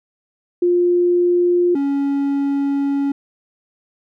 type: tone pair in turn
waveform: sine / triangle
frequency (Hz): 352.4 / 279.7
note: F4 / C#4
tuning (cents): +16 / +16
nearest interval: major third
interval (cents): 400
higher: first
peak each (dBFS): -12 / -14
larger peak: first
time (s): 0.62-1.75 / 1.75-3.12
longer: second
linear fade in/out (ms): 5
effects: none